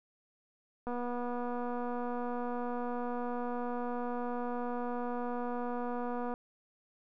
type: click train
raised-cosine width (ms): 1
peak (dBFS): -25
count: 1330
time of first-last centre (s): 0.87-6.339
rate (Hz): 243
effects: none